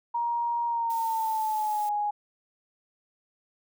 sine tone with pitch glide, 943 to 830.5 Hz, A#5 to G#5, +20 to 0 cents, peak -25 dBFS, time 0.14-2.11 s, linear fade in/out 10 ms, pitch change -220 cents, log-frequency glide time 0.66-1.92 s
blue noise, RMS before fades -44 dBFS, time 0.9-1.89 s, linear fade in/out 0 ms
effects none

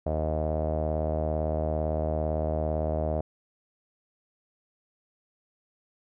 sawtooth tone with low-pass filter, 77.78 Hz, D#2, in tune, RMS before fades -28 dBFS, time 0.06-3.21 s, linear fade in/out 5 ms, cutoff 630 Hz, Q 6.4, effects none

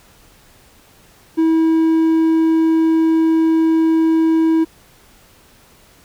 triangle tone, 323.3 Hz, E4, 34 cents flat, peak -9 dBFS, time 1.37-4.65 s, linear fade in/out 20 ms, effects pink hiss -49 dBFS RMS until 6.04 s

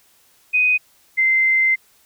sine tone pair in turn, 2498 / 2077 Hz, D#7 / C7, +6 / -13 cents, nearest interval minor third, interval 319 cents, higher first, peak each -13 dBFS, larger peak neither, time 0.53-0.78 / 1.17-1.76 s, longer second, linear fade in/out 20 ms, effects white hiss -56 dBFS RMS until 2.05 s

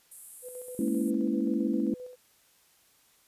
white band-pass noise, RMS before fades -49 dBFS, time 0.11-1.11 s, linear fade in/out 10 ms, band 8300 to 12000 Hz, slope 48 dB/octave
sine tone with tremolo, 500 Hz, B4, 21 cents sharp, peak -38 dBFS, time 0.42-2.16 s, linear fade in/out 50 ms, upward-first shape square, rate 7.6 Hz, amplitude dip 50%
sine chord, A# half-diminished seventh, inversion third, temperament equal with one note detuned, 211.2 / 233.1 / 277.2 / 329.6 Hz, G#3 / A#3 / C#4 / E4, +29 / 0 / 0 / 0 cents, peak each -31 dBFS, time 0.79-1.94 s, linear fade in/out 2 ms
effects white hiss -64 dBFS RMS until 3.27 s + resampled to 32000 Hz

